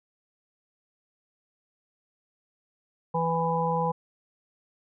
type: harmonic tone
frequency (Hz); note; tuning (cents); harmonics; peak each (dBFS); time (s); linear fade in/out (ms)
165.6; E3; +8; 1 / 3 / 5 / 6; -29 / -29 / -29 / -29; 3.14-3.92; 10
effects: none